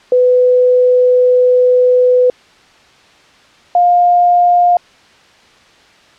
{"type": "tone pair in turn", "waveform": "sine", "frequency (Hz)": [499.6, 706.5], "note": ["B4", "F5"], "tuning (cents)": [20, 20], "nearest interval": "tritone", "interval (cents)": 600, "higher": "second", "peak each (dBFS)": -6, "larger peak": "neither", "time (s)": [[0.12, 2.3], [3.75, 4.77]], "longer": "first", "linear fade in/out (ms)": 2, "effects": ["white hiss -45 dBFS RMS until 6.18 s", "low-pass 4000 Hz 12 dB/octave"]}